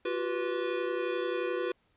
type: tone cluster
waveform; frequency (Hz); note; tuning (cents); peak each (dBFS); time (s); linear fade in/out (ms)
square; 350.3 / 381.7 / 491; F4 / G4 / B4; +5 / -46 / -10; -35 / -36 / -34; 0.05-1.72; 5
effects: pink hiss -71 dBFS RMS until 1.96 s + resampled to 8000 Hz